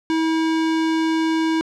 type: tone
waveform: square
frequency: 322.1 Hz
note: E4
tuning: 40 cents flat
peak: -18 dBFS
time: 0.1-1.61 s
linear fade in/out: 0 ms
effects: low-pass 5000 Hz 12 dB/octave